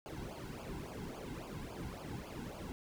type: noise with flanger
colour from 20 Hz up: brown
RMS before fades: -45 dBFS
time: 0.06-2.72 s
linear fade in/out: 0 ms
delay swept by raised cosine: 0.51 to 1.71 ms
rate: 3.6 Hz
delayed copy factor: -1
effects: none